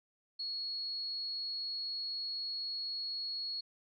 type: tone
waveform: sine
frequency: 4336 Hz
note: C#8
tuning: 39 cents flat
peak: -36 dBFS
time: 0.39-3.61 s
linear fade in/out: 10 ms
effects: none

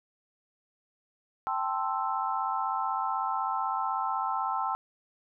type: chord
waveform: sine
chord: A minor seventh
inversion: third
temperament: equal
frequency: 784 / 880 / 1046.5 / 1318.5 Hz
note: G5 / A5 / C6 / E6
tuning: 0 / 0 / 0 / 0 cents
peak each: -33 dBFS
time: 1.47-4.75 s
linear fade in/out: 0 ms
effects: none

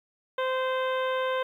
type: harmonic tone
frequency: 518 Hz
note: C5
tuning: 17 cents flat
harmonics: 1 / 2 / 3 / 4 / 5 / 6 / 7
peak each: -27 / -31 / -35 / -41 / -44 / -42 / -44 dBFS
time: 0.38-1.43 s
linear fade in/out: 5 ms
effects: 10-bit

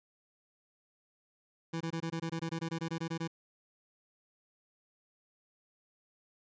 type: tone bursts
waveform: 25% pulse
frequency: 164.8 Hz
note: E3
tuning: in tune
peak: -30 dBFS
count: 16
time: 1.73-3.277 s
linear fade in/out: 10 ms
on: 77 ms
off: 21 ms
effects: resampled to 16000 Hz

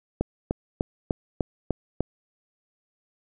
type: click train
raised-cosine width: 2 ms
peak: -10 dBFS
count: 7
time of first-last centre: 0.21-2.006 s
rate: 3.34 Hz
effects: none

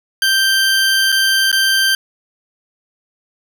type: tone with dropouts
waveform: 20% pulse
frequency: 1568 Hz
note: G6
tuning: in tune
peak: -7 dBFS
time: 0.22-1.95 s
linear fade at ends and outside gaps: 2 ms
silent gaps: 1.12-1.124 / 1.516-1.527 s
effects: none

